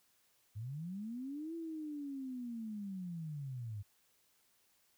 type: linear two-way sweep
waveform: sine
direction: up then down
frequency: 98 to 335.6 to 98 Hz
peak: -40 dBFS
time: 0.55-3.83 s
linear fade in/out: 20 ms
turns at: 1.55 s
effects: white hiss -73 dBFS RMS until 4.97 s